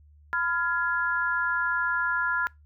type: chord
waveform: sine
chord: F diminished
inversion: second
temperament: just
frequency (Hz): 1005.8 / 1396.9 / 1676.3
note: Cb6 / F6 / Ab6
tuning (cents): +31 / 0 / +16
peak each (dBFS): -31 / -26 / -29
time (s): 0.33-2.47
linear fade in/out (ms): 0
effects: noise-tail reverb RT60 0.2 s tail -24 dB re dry + added 74 Hz sine -52 dBFS peak until 2.65 s